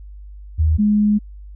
sine tone pair in turn, 78.6 / 209 Hz, D#2 / G#3, +18 / +11 cents, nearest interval octave + perfect fourth, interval 1693 cents, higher second, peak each -12 dBFS, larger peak neither, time 0.58-0.78 / 0.78-1.19 s, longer second, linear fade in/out 20 ms, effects added 50 Hz sine -34 dBFS peak until 1.55 s

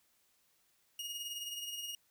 sawtooth tone with tremolo, 2867 Hz, F7, 45 cents sharp, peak -35 dBFS, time 0.99-1.95 s, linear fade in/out 2 ms, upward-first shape sine, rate 19 Hz, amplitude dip 45%, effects white hiss -73 dBFS RMS until 2.1 s

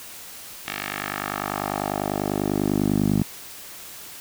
10% pulse tone with band-pass filter sweep, 50.1 Hz, G1, 38 cents sharp, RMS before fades -25 dBFS, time 0.66-3.23 s, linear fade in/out 10 ms, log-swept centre 2600 to 190 Hz, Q 1.4, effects white hiss -40 dBFS RMS until 4.2 s

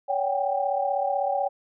sine tone cluster, 565 / 763 / 799 Hz, C#5 / G5 / G5, +33 / -47 / +33 cents, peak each -27 dBFS, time 0.08-1.49 s, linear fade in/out 20 ms, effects none

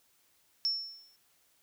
sine tone with exponential decay, 5400 Hz, E8, 41 cents sharp, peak -24 dBFS, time 0.65-1.16 s, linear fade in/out 0 ms, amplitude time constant 110 ms, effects tanh soft clip ceiling -22 dBFS + white hiss -69 dBFS RMS until 1.62 s

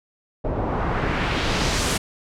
pink noise with low-pass filter sweep, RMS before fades -23 dBFS, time 0.44-1.98 s, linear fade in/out 10 ms, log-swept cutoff 580 to 9900 Hz, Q 1.1, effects none

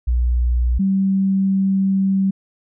sine tone pair in turn, 60.5 / 193.19 Hz, B1 / G3, -35 / -25 cents, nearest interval octave + minor sixth, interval 2010 cents, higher second, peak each -14 dBFS, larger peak neither, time 0.07-0.79 / 0.79-2.31 s, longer second, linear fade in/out 10 ms, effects none

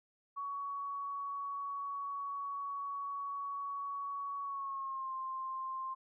sine tone with pitch glide, 1122 to 1052.9 Hz, C#6 to C6, +21 to +11 cents, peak -37 dBFS, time 0.36-5.95 s, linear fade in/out 20 ms, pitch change -110 cents, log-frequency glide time 4.43-5.13 s, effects none

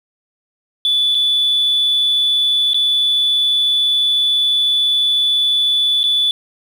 sine tone with dropouts, 3466 Hz, A7, 27 cents flat, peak -11 dBFS, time 0.85-6.31 s, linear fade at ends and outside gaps 1 ms, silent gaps 1.147-1.151 / 2.734-2.744 / 6.032-6.039 s, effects tanh soft clip ceiling -8 dBFS + 7-bit

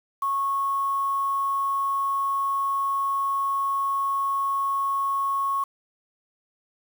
sine tone with quantisation, 1100 Hz, C#6, 14 cents flat, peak -22 dBFS, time 0.22-5.64 s, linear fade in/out 5 ms, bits 7, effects none

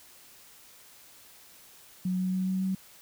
sine tone with pitch steps, 183.9 / 185.29 / 186.68 / 188.09 / 189.51 Hz, F#3 / F#3 / F#3 / F#3 / F#3, -10 / +3 / +16 / +29 / +42 cents, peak -26 dBFS, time 2.05-2.75 s, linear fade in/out 5 ms, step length 140 ms, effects white hiss -54 dBFS RMS until 3.01 s

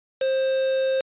triangle tone with quantisation, 529 Hz, C5, 19 cents sharp, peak -18 dBFS, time 0.21-1.01 s, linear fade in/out 5 ms, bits 5, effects resampled to 8000 Hz

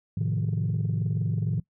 sine chord, F dominant seventh, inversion first, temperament equal with one note detuned, 108.61 / 130.81 / 155.56 / 174.61 Hz, A2 / C3 / Eb3 / F3, -22 / 0 / 0 / 0 cents, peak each -26 / -31 / -27 / -32 dBFS, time 0.17-1.6 s, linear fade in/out 5 ms, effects noise-tail reverb RT60 0.1 s tail -21 dB re dry + tanh soft clip ceiling -19 dBFS

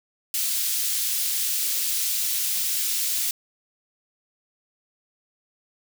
white high-pass noise, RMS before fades -25 dBFS, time 0.34-3.31 s, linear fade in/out 2 ms, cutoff 3300 Hz, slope 12 dB/octave, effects none

